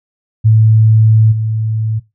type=tone with level steps; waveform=sine; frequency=110 Hz; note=A2; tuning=in tune; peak=-5 / -13 dBFS; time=0.44-2 s; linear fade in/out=20 ms; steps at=1.31 s; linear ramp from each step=20 ms; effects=noise-tail reverb RT60 0.2 s tail -17 dB re dry